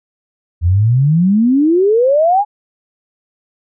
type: exponential sweep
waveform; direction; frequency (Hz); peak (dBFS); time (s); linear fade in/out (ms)
sine; up; 81.1 to 850; -8; 0.61-2.45; 50
effects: none